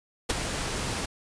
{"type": "noise with ADSR envelope", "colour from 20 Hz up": "pink", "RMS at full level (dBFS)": -22, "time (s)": [0.29, 1.06], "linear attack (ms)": 12, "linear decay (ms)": 17, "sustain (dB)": -9, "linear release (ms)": 10, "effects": ["resampled to 22050 Hz"]}